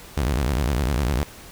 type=tone with vibrato; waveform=sawtooth; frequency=65.7 Hz; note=C2; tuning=8 cents sharp; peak=-16 dBFS; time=0.17-1.23 s; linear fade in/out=0 ms; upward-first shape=square; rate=9.9 Hz; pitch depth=210 cents each way; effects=pink hiss -43 dBFS RMS until 1.51 s